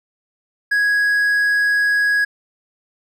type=tone; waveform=triangle; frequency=1661.2 Hz; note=G#6; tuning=in tune; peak=-12 dBFS; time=0.71-2.25 s; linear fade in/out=10 ms; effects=none